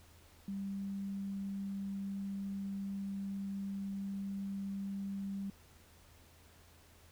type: tone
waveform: sine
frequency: 196.9 Hz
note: G3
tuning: 8 cents sharp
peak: -37 dBFS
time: 0.48-5.5 s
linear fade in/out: 2 ms
effects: added 83 Hz sine -63 dBFS peak until 7.11 s + pink hiss -63 dBFS RMS until 7.11 s